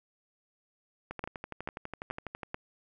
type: two click trains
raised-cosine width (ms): 0.5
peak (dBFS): -19 / -23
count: 4 / 17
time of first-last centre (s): 1.24-2.544 / 1.11-2.432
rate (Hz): 2.3 / 12.1
effects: none